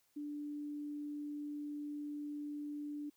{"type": "tone", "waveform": "sine", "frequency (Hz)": 293.7, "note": "D4", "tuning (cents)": 0, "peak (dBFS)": -40, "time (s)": [0.16, 3.1], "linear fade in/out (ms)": 10, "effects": ["white hiss -75 dBFS RMS until 3.16 s"]}